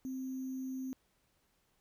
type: tone with sample-and-hold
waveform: sine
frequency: 261.6 Hz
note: C4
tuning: in tune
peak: -37 dBFS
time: 0.05-0.93 s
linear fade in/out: 0 ms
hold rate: 6300 Hz
effects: pink hiss -75 dBFS RMS until 1.8 s